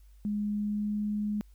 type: tone with pitch glide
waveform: sine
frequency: 207.7 to 209 Hz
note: G#3 to G#3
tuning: 0 to +11 cents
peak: -28 dBFS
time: 0.25-1.41 s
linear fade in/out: 0 ms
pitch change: +11 cents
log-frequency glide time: 0.56-0.97 s
effects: added 50 Hz sine -52 dBFS peak until 1.54 s + white hiss -71 dBFS RMS until 1.54 s